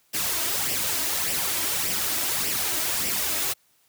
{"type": "noise with flanger", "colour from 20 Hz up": "white", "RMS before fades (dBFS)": -26, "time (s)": [0.13, 3.54], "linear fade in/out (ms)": 20, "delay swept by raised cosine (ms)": [0.37, 3.17], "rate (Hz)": 1.7, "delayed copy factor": 0.55, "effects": ["white hiss -64 dBFS RMS until 3.88 s", "high-pass 60 Hz 12 dB/octave"]}